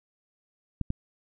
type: clicks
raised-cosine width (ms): 5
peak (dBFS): -16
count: 2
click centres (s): 0.813 / 0.904
effects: none

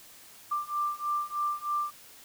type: beating tone pair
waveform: sine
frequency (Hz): 1182 / 1185.2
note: D6 / D6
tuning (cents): +11 / +15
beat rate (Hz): 3.2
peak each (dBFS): -32 / -31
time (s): 0.51-1.91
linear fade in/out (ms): 10
effects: white hiss -52 dBFS RMS until 2.24 s

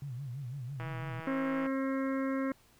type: tone with vibrato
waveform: sine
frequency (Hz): 130.9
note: C3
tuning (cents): +1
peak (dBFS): -37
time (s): 0.02-1.2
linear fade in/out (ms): 2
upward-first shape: sine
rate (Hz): 6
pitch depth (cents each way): 170
type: click train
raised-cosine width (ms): 0.5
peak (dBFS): -28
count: 141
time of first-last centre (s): 0.8-1.664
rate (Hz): 162
type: harmonic tone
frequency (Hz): 268.2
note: C4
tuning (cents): +43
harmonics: 1 / 2 / 4 / 5 / 6 / 7 / 8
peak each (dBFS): -31 / -37 / -43 / -45 / -47 / -48 / -49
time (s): 1.27-2.52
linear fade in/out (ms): 2
effects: pink hiss -64 dBFS RMS until 2.79 s

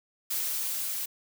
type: noise with level ramp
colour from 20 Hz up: blue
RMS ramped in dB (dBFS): -30 to -33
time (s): 0.3-1.06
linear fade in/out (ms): 10
effects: none

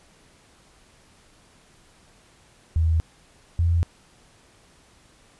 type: tone pair in turn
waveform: sine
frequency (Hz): 80.9 / 84.74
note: E2 / E2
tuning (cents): -32 / +48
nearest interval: minor second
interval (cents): 80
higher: second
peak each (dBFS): -17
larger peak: neither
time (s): 2.76-3 / 3.59-3.83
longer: neither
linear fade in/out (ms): 0
effects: pink hiss -56 dBFS RMS until 5.39 s + resampled to 24000 Hz

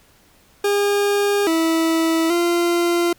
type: tone with pitch steps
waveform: 40% pulse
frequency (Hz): 406.1 / 326.2 / 345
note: G#4 / E4 / F4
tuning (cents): -39 / -18 / -21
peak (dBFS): -15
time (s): 0.64-3.13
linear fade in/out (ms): 5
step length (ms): 830
effects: pink hiss -54 dBFS RMS until 3.18 s

